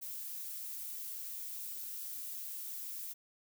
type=noise; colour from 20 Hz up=violet; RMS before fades=-43 dBFS; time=0.01-3.14 s; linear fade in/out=20 ms; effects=none